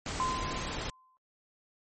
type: noise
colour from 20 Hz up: pink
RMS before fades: -36 dBFS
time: 0.06-0.9 s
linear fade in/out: 2 ms
type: tone with exponential decay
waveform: sine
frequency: 1032 Hz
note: C6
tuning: 24 cents flat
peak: -26 dBFS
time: 0.2-1.17 s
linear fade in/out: 0 ms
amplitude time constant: 210 ms
effects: MP3 32 kbps